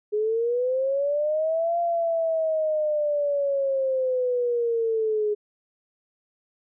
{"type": "linear two-way sweep", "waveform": "sine", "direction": "up then down", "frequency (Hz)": [415.3, 690, 415.3], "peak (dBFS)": -21, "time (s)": [0.12, 5.35], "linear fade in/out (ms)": 20, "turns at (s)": 1.79, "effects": []}